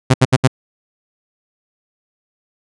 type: tone bursts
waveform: sawtooth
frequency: 129.9 Hz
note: C3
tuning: 12 cents flat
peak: -3 dBFS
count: 4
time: 0.1-0.477 s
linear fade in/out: 10 ms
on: 41 ms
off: 71 ms
effects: resampled to 22050 Hz